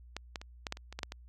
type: clicks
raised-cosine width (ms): 0.2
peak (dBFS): -20 / -20 / -28 / -18 / -17 / -30 / -28 / -21 / -16 / -23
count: 10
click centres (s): 0.166 / 0.358 / 0.415 / 0.668 / 0.724 / 0.771 / 0.926 / 0.99 / 1.032 / 1.121
effects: added 60 Hz sine -51 dBFS peak until 1.28 s